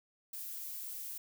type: noise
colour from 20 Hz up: violet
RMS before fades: -43 dBFS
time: 0.33-1.18 s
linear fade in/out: 5 ms
effects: none